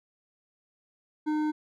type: tone with hard clipping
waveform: triangle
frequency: 305.2 Hz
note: D#4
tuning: 33 cents flat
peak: -27 dBFS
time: 1.26-1.52 s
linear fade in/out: 20 ms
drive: 13 dB
effects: none